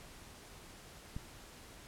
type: click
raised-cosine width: 5 ms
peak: -28 dBFS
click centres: 1.165 s
effects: pink hiss -54 dBFS RMS until 1.87 s + low-pass 12000 Hz 12 dB/octave